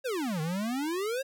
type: exponential two-way sweep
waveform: square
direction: down then up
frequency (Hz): 554 to 151.2 to 554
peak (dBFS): -30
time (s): 0.04-1.23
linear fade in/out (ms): 20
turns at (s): 0.41
effects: none